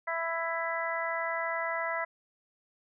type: harmonic tone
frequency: 331.5 Hz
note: E4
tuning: 10 cents sharp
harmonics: 2 / 3 / 4 / 5 / 6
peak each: -35 / -36 / -37 / -39 / -35 dBFS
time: 0.07-2.05 s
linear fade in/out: 10 ms
effects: none